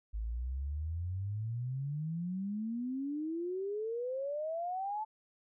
sine exponential sweep, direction up, 51.91 to 880 Hz, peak -34 dBFS, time 0.13-5.05 s, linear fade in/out 20 ms, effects none

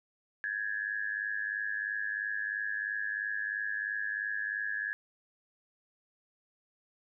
sine tone with amplitude modulation, 1683 Hz, G#6, 23 cents sharp, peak -28 dBFS, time 0.44-4.93 s, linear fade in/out 0 ms, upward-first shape sine, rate 103 Hz, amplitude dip 85%, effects none

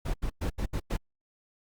brown noise bursts at uneven times, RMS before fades -29 dBFS, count 6, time 0.05-0.14 / 0.22-0.3 / 0.41-0.5 / 0.58-0.66 / 0.73-0.8 / 0.9-0.97 s, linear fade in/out 10 ms, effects Opus 48 kbps

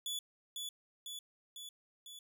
sawtooth tone with echo, 3438 Hz, A7, 41 cents flat, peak -34 dBFS, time 0.06-0.19 s, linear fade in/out 2 ms, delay 500 ms, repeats 4, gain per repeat -3 dB, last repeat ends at 2.19 s, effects none

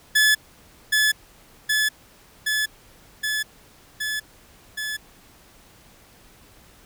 sawtooth tone with echo, 1719 Hz, A6, 41 cents flat, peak -11 dBFS, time 0.15-0.35 s, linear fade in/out 10 ms, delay 770 ms, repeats 6, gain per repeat -2 dB, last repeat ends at 4.97 s, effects pink hiss -52 dBFS RMS until 6.85 s

